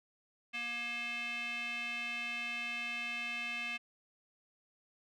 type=tone with band-pass filter; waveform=square; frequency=237.5 Hz; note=A#3; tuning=33 cents sharp; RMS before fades=-39 dBFS; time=0.53-3.78 s; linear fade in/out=20 ms; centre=2500 Hz; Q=5.6; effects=none